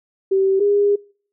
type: tone pair in turn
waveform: sine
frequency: 386.1 / 407 Hz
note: G4 / G#4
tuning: -26 / -35 cents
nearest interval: minor second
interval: 91 cents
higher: second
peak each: -13 dBFS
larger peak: neither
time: 0.31-0.6 / 0.6-0.96 s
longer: second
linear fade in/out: 10 ms
effects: noise-tail reverb RT60 0.5 s tail -26 dB re dry